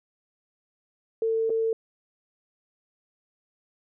sine tone with dropouts, 449 Hz, A4, 35 cents sharp, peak -22 dBFS, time 1.22-1.73 s, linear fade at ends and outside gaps 2 ms, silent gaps 1.496-1.502 s, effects none

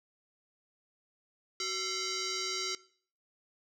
sine tone with frequency modulation, 375 Hz, F#4, 23 cents sharp, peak -31 dBFS, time 1.6-2.75 s, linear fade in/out 2 ms, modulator 864 Hz, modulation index 6.9, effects noise-tail reverb RT60 0.5 s tail -20 dB re dry + tanh soft clip ceiling -28 dBFS

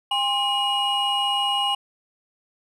triangle tone cluster, 806 / 1051 / 2884 Hz, G5 / C6 / F#7, +48 / +7 / -45 cents, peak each -23 / -27 / -21 dBFS, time 0.11-1.75 s, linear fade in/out 5 ms, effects none

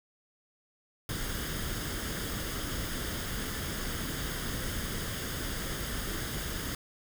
pink noise with comb filter, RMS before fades -35 dBFS, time 1.09-6.75 s, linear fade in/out 2 ms, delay 0.6 ms, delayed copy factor +0.55, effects none

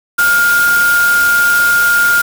sine tone in noise, 1414 Hz, F6, 21 cents sharp, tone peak -8 dBFS, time 0.18-2.22 s, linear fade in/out 10 ms, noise white, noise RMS -20 dBFS, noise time 0.18-2.22 s, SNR +9 dB, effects none

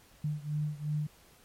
sine beating tone pair, 149.1 / 151.9 Hz, D3 / D#3, +27 / -41 cents, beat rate 2.8 Hz, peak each -33 / -35 dBFS, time 0.24-1.07 s, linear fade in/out 5 ms, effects pink hiss -60 dBFS RMS until 1.44 s + MP3 64 kbps

